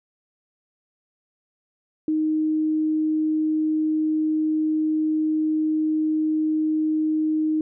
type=tone; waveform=sine; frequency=311.1 Hz; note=D#4; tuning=in tune; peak=-19 dBFS; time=2.08-7.61 s; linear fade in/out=2 ms; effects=none